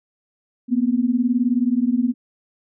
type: beating tone pair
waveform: sine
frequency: 235.4 / 254.4 Hz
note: A#3 / C4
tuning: +17 / -48 cents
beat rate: 19 Hz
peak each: -19 dBFS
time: 0.68-2.14 s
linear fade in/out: 50 ms
effects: none